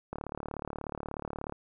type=click train; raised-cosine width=1 ms; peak=-22 dBFS; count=52; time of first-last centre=0.13-1.523 s; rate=36.6 Hz; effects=none